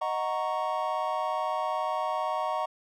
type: chord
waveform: triangle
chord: D# minor seventh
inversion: none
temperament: equal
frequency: 622.3 / 740 / 932.3 / 1108.7 Hz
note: D#5 / F#5 / A#5 / C#6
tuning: 0 / 0 / 0 / 0 cents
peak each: -31 dBFS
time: 0.01-2.66 s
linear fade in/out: 10 ms
effects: none